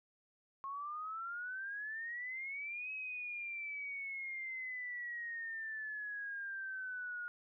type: exponential two-way sweep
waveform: sine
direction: up then down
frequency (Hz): 1082 to 2562 to 1434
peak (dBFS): -40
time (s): 0.64-7.28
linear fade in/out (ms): 0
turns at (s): 2.92
effects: none

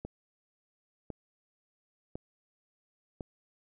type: click train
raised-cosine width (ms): 2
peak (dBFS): -25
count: 4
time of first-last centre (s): 0.05-3.208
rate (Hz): 0.95
effects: none

